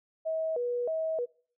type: tone with vibrato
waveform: sine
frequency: 558 Hz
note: C#5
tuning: 11 cents sharp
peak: -28 dBFS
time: 0.25-1.26 s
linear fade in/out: 20 ms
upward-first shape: square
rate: 1.6 Hz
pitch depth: 240 cents each way
effects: noise-tail reverb RT60 0.5 s tail -26 dB re dry